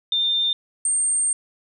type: tone pair in turn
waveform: sine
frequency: 3605 / 8674 Hz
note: A7 / C#9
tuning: +41 / -39 cents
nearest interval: octave + minor third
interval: 1520 cents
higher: second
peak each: -18 dBFS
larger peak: neither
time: 0.12-0.53 / 0.85-1.33 s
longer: second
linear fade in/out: 2 ms
effects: none